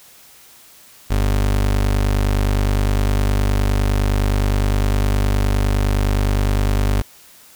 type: tone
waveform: 30% pulse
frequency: 49.73 Hz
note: G1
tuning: 26 cents sharp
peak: -12 dBFS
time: 1.1-7.02 s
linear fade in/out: 10 ms
effects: white hiss -46 dBFS RMS until 7.55 s